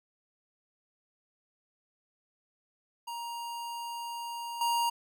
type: tone with level steps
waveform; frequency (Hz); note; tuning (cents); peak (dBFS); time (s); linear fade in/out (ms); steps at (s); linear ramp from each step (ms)
square; 940; A#5; +14; -37 / -27; 3.07-4.9; 10; 4.61; 2
effects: none